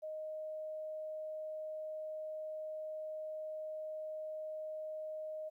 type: tone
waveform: sine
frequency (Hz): 622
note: D#5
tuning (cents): -1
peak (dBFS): -40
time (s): 0.02-5.5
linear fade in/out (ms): 20
effects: 13-bit